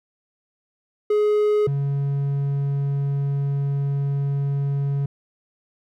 triangle tone pair in turn, 420 / 140.16 Hz, G#4 / C#3, +19 / +19 cents, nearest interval octave + perfect fifth, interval 1900 cents, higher first, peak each -14 / -18 dBFS, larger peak first, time 1.1-1.67 / 1.67-5.06 s, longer second, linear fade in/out 5 ms, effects none

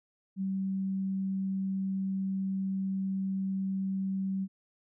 sine tone, 192.2 Hz, G3, 34 cents flat, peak -29 dBFS, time 0.36-4.48 s, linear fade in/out 50 ms, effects none

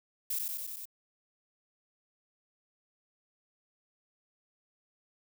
violet noise with echo, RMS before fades -33 dBFS, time 0.3-0.39 s, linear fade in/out 5 ms, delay 93 ms, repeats 5, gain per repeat -2 dB, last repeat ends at 0.855 s, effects none

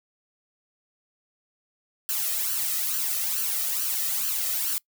blue noise with flanger, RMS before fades -27 dBFS, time 2.09-4.78 s, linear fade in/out 0 ms, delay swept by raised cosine 0.67 to 1.62 ms, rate 2.3 Hz, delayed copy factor +0.7, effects noise-tail reverb RT60 0.1 s tail -24 dB re dry

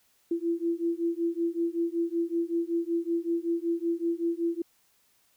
sine beating tone pair, 334.7 / 340 Hz, E4 / F4, +26 / -46 cents, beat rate 5.3 Hz, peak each -29 dBFS, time 0.31-4.62 s, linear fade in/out 5 ms, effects white hiss -67 dBFS RMS until 5.36 s

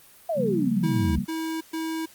sine exponential sweep, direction down, 702 to 65.41 Hz, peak -23 dBFS, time 0.29-1.19 s, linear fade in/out 5 ms
sine chord, G half-diminished seventh, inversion second, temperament equal, 138.59 / 174.61 / 196 / 233.1 Hz, Db3 / F3 / G3 / Bb3, 0 / 0 / 0 / 0 cents, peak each -32 / -32 / -27 / -29 dBFS, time 0.35-1.26 s, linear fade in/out 50 ms
square tone bursts, 322.4 Hz, E4, 38 cents flat, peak -28 dBFS, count 3, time 0.83-2.06 s, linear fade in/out 10 ms, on 330 ms, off 120 ms
effects white hiss -52 dBFS RMS until 2.14 s + Opus 32 kbps

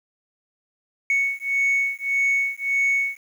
sine beating tone pair, 2217 / 2218.7 Hz, C#7 / C#7, 0 / +1 cents, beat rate 1.7 Hz, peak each -21 dBFS, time 1.1-3.17 s, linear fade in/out 2 ms, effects tanh soft clip ceiling -15 dBFS + 8-bit

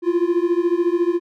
triangle beating tone pair, 340 / 354 Hz, F4 / F4, -46 / +23 cents, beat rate 14 Hz, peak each -17 dBFS, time 0.02-1.2 s, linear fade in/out 50 ms, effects none

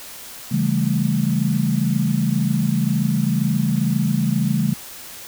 sine chord, A dominant seventh, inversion first, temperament just, 137.5 / 165 / 198 / 220 Hz, C#3 / E3 / G3 / A3, -14 / +2 / +18 / 0 cents, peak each -22 dBFS, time 0.51-4.74 s, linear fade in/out 10 ms, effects white hiss -37 dBFS RMS until 5.27 s

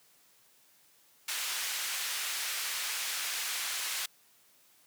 pink band-pass noise, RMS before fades -35 dBFS, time 1.28-4.06 s, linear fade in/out 5 ms, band 1800 to 15000 Hz, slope 12 dB/octave, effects white hiss -64 dBFS RMS until 4.86 s + high-pass 100 Hz 12 dB/octave

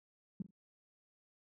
sine tone with echo, 190.6 Hz, G3, 48 cents flat, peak -35 dBFS, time 0.4-0.42 s, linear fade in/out 2 ms, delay 43 ms, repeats 2, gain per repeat -14 dB, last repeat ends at 0.506 s, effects high-pass 100 Hz 12 dB/octave

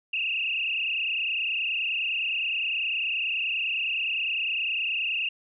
sine tone with frequency modulation, 2685 Hz, E7, 31 cents sharp, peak -25 dBFS, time 0.13-5.29 s, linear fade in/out 5 ms, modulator 29.7 Hz, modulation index 5.1, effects none

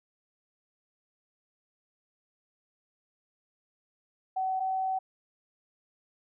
sine tone pair in turn, 756 / 758.9 Hz, F#5 / F#5, +37 / +44 cents, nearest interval unison, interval 7 cents, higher second, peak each -27 dBFS, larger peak neither, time 4.36-4.6 / 4.6-4.99 s, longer second, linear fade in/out 10 ms, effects none

